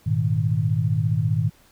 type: chord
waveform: sine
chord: Ab suspended second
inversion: none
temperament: equal with one note detuned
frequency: 103.83 / 118.85 / 155.56 Hz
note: Ab2 / Bb2 / Eb3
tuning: 0 / +34 / 0 cents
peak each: -23 / -23 / -23 dBFS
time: 0.06-1.5 s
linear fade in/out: 10 ms
effects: pink hiss -56 dBFS RMS until 1.71 s